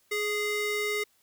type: ring-modulated tone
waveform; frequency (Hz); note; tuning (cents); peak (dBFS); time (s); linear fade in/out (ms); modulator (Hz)
square; 830.6; G#5; 0; -25; 0.11-1.04; 10; 1250
effects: white hiss -67 dBFS RMS until 1.22 s